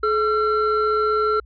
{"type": "tone pair together", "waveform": "triangle", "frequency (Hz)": [427.7, 1358], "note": ["A4", "F6"], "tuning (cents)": [-49, -49], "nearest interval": "octave + minor sixth", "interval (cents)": 2000, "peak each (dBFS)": -18, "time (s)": [0.03, 1.4], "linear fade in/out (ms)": 5, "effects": ["added 60 Hz sine -43 dBFS peak until 1.45 s", "resampled to 11025 Hz"]}